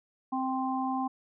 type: harmonic tone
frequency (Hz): 261.6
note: C4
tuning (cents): 0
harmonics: 1 / 3 / 4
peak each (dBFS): -31 / -32 / -35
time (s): 0.32-1.08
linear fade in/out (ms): 10
effects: none